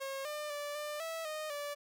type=tone with pitch steps; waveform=sawtooth; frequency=542 / 599 / 583 / 596 / 653 / 617 / 580 Hz; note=C#5 / D5 / D5 / D5 / E5 / D#5 / D5; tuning=-39 / +34 / -13 / +25 / -17 / -15 / -22 cents; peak=-34 dBFS; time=0-1.75 s; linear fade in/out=20 ms; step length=250 ms; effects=none